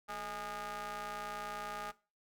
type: ring-modulated tone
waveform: sawtooth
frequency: 200 Hz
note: G3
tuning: 35 cents sharp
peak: -33 dBFS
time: 0.08-1.92 s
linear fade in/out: 20 ms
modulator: 1030 Hz
effects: noise-tail reverb RT60 0.3 s tail -18 dB re dry